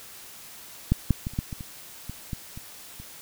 clicks, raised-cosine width 5 ms, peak -7 / -7 / -17 / -30 / -13 / -21 / -24 / -22 / -18 / -26 / -29 dBFS, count 11, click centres 0.92 / 1.107 / 1.269 / 1.336 / 1.389 / 1.528 / 1.608 / 2.096 / 2.332 / 2.575 / 3 s, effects white hiss -45 dBFS RMS until 3.21 s

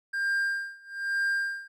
triangle tone with tremolo, 1597 Hz, G6, 32 cents sharp, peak -22 dBFS, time 0.13-1.68 s, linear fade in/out 10 ms, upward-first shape sine, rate 1.1 Hz, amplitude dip 95%, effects none

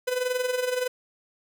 45% pulse tone with amplitude modulation, 502 Hz, B4, 28 cents sharp, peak -22 dBFS, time 0.07-0.88 s, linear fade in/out 10 ms, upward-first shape sine, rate 21.5 Hz, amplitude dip 65%, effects none

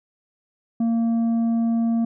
sine tone with tanh clipping, 230 Hz, A#3, 23 cents flat, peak -19 dBFS, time 0.8-2.05 s, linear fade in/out 5 ms, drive 5 dB, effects none

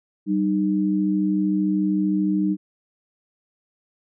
sine tone pair together, 192.89 / 306.2 Hz, G3 / D#4, -28 / -28 cents, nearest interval minor sixth, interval 800 cents, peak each -21 dBFS, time 0.26-2.57 s, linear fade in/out 50 ms, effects none

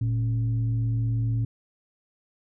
sine tone with frequency modulation, 114.5 Hz, A#2, 31 cents flat, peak -22 dBFS, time 0.01-1.45 s, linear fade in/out 5 ms, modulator 161 Hz, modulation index 0.34, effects none

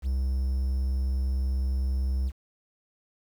triangle tone, 65.41 Hz, C2, in tune, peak -22 dBFS, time 0.02-2.32 s, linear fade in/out 50 ms, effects 9-bit

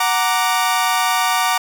sawtooth chord, Gb augmented, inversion none, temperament equal, 740 / 932.3 / 1174.7 Hz, Gb5 / Bb5 / D6, 0 / 0 / 0 cents, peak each -16 dBFS, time 0-1.58 s, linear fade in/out 5 ms, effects none

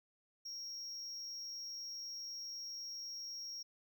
triangle tone with amplitude modulation, 5588 Hz, F8, in tune, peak -40 dBFS, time 0.45-3.63 s, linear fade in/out 10 ms, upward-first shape sine, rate 272 Hz, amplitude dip 45%, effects none

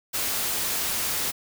white noise, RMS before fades -27 dBFS, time 0.13-1.32 s, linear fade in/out 20 ms, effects none

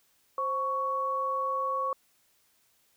sine tone pair together, 526 / 1114.6 Hz, C5 / C#6, +9 / +9 cents, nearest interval octave + minor second, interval 1300 cents, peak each -34 / -28 dBFS, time 0.38-1.93 s, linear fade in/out 2 ms, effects white hiss -68 dBFS RMS until 2.96 s

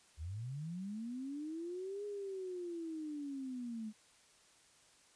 sine linear two-way sweep, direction up then down, 70.1 to 415.3 to 210.8 Hz, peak -40 dBFS, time 0.17-3.93 s, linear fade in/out 50 ms, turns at 2.05 s, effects white hiss -66 dBFS RMS until 5.15 s + resampled to 22050 Hz

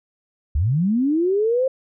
sine linear sweep, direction up, 61.9 to 536 Hz, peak -16 dBFS, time 0.55-1.68 s, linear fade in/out 5 ms, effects none

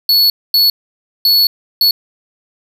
square tone bursts at uneven times, 4406 Hz, C#8, 11 cents flat, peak -8 dBFS, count 4, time 0.09-0.3 / 0.54-0.7 / 1.25-1.47 / 1.81-1.91 s, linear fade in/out 2 ms, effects none

